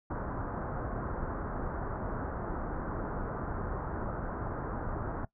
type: low-pass noise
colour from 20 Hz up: pink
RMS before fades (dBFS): -36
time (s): 0.1-5.25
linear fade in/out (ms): 5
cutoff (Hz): 1500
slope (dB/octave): 48
effects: noise-tail reverb RT60 0.1 s tail -19 dB re dry